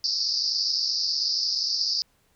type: band-pass noise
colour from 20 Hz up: pink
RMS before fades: -26 dBFS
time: 0.04-2.02 s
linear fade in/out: 0 ms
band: 4600 to 5300 Hz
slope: 96 dB/octave
effects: pink hiss -66 dBFS RMS until 2.35 s